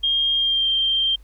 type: tone with pitch glide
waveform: sine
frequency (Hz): 3223 to 3164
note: G7 to G7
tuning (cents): +47 to +15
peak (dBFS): -17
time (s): 0.03-1.16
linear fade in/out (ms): 10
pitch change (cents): -32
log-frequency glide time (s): 0.35-0.69
effects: added 50 Hz sine -43 dBFS peak until 1.23 s + pink hiss -61 dBFS RMS until 1.23 s